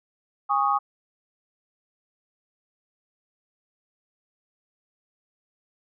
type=chord; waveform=sine; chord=Ab suspended fourth; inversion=none; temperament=equal with one note detuned; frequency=817.3 / 1108.7 / 1244.5 Hz; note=Ab5 / Db6 / Eb6; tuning=-28 / 0 / 0 cents; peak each=-24 dBFS; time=0.49-0.79 s; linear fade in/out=20 ms; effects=none